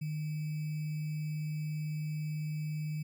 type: tone with sample-and-hold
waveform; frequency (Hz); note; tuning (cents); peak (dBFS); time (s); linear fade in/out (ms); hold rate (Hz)
sine; 153; D#3; -29; -33; 0.01-3.03; 10; 2450
effects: none